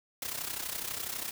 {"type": "noise with amplitude modulation", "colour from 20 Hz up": "white", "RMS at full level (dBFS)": -34, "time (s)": [0.22, 1.31], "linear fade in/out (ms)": 2, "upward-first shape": "sine", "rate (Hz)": 32.1, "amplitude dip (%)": 70, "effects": []}